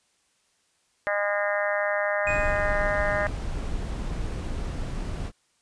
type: harmonic tone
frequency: 204 Hz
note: G#3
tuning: 31 cents flat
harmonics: 3 / 4 / 5 / 6 / 7 / 8 / 9 / 10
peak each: -26 / -34 / -37 / -34 / -36 / -32 / -30 / -37 dBFS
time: 1.07-3.27 s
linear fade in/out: 0 ms
type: noise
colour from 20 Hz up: brown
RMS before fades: -30 dBFS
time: 2.25-5.32 s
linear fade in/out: 50 ms
type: tone with exponential decay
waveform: triangle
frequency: 2489 Hz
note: D#7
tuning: in tune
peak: -23 dBFS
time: 2.27-2.92 s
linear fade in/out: 2 ms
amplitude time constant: 140 ms
effects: white hiss -68 dBFS RMS until 5.61 s + resampled to 22050 Hz